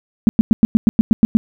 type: tone bursts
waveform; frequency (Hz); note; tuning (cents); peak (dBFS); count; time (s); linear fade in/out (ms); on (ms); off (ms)
sine; 221.7; A3; +13; -5; 10; 0.27-1.37; 0; 20; 100
effects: none